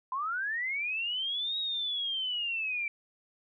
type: linear two-way sweep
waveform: sine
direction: up then down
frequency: 1002 to 3812 to 2320 Hz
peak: -30 dBFS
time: 0.12-2.88 s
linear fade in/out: 2 ms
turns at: 1.58 s
effects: none